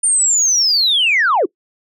sine linear sweep, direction down, 9050 to 294 Hz, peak -10 dBFS, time 0.03-1.46 s, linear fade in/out 10 ms, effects noise-tail reverb RT60 0.1 s tail -23 dB re dry + tanh soft clip ceiling -7 dBFS

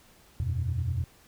sine chord, E suspended second, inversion none, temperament equal, 82.41 / 92.5 / 123.47 Hz, E2 / F#2 / B2, 0 / 0 / 0 cents, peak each -30 dBFS, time 0.4-1.04 s, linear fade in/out 0 ms, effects tanh soft clip ceiling -20 dBFS + pink hiss -58 dBFS RMS until 1.27 s

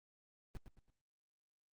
brown noise with echo, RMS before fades -43 dBFS, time 0.55-0.57 s, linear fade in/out 0 ms, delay 110 ms, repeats 3, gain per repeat -8 dB, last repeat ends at 0.9 s, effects Opus 24 kbps

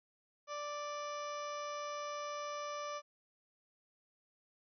harmonic tone with a mistuned harmonic, 587.3 Hz, D5, in tune, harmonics 1 / 2 / 3 / 4 / 5 / 6 / 7 / 8 / 9 / 10, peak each -43 / -42 / -55 / -53 / -57 / -58 / -62 / -61 / -58 / -55 dBFS, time 0.47-3.02 s, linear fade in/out 50 ms, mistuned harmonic 8, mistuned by +59 cents, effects none

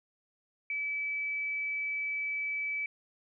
sine tone, 2300 Hz, D7, 37 cents flat, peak -31 dBFS, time 0.7-2.86 s, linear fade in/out 2 ms, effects none

